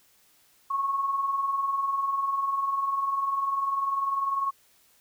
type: tone pair together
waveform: sine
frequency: 1079.9 / 1100 Hz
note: C#6 / C#6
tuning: -46 / -14 cents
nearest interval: unison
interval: 32 cents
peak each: -34 / -25 dBFS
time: 0.7-4.51 s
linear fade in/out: 10 ms
effects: white hiss -62 dBFS RMS until 5 s